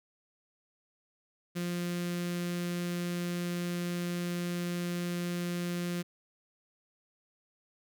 sawtooth tone with notch filter, 175.1 Hz, F3, 5 cents sharp, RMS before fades -34 dBFS, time 1.55-6.03 s, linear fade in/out 20 ms, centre 830 Hz, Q 0.93, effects none

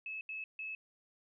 sine tone bursts at uneven times, 2595 Hz, E7, 28 cents flat, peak -39 dBFS, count 3, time 0.06-0.21 / 0.29-0.44 / 0.59-0.75 s, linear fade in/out 2 ms, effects none

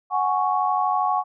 sine chord, F# suspended second, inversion none, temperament just, 740 / 832.5 / 1110 Hz, F#5 / G#5 / C#6, 0 / +4 / +2 cents, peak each -23 / -24 / -23 dBFS, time 0.1-1.24 s, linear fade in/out 50 ms, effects none

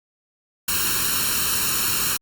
white noise with comb filter, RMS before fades -22 dBFS, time 0.68-2.17 s, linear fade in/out 5 ms, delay 0.72 ms, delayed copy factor +0.8, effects Opus 48 kbps

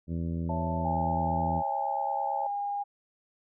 harmonic tone, 83.5 Hz, E2, 23 cents sharp, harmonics 1 / 2 / 3 / 4 / 5 / 6 / 7, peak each -33 / -32 / -37 / -43 / -49 / -52 / -51 dBFS, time 0.07-1.63 s, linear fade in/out 50 ms
sine chord, A major, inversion first, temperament equal, 554.4 / 659.3 / 880 Hz, C#5 / E5 / A5, 0 / 0 / 0 cents, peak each -38 / -38 / -34 dBFS, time 0.49-2.47 s, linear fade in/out 5 ms
sine tone, 811 Hz, G#5, 41 cents flat, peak -29 dBFS, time 0.84-2.84 s, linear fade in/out 20 ms
effects none

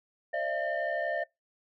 sine tone cluster, 541 / 606 / 678 / 1805 Hz, C#5 / D#5 / E5 / A6, -42 / -46 / +49 / +44 cents, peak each -36 / -32 / -32 / -34 dBFS, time 0.33-1.24 s, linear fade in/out 10 ms, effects noise-tail reverb RT60 0.2 s tail -25 dB re dry + tanh soft clip ceiling -23 dBFS

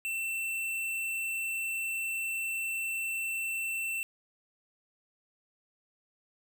square tone, 2685 Hz, E7, 31 cents sharp, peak -32 dBFS, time 0.05-4.03 s, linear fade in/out 0 ms, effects none

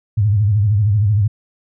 sine tone with vibrato, 103.83 Hz, G#2, in tune, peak -11 dBFS, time 0.17-1.28 s, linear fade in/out 10 ms, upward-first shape sine, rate 13 Hz, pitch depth 120 cents each way, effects none

